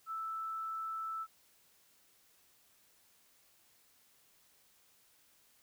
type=tone; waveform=sine; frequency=1318.5 Hz; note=E6; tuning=in tune; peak=-37 dBFS; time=0.06-1.27 s; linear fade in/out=50 ms; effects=white hiss -68 dBFS RMS until 5.62 s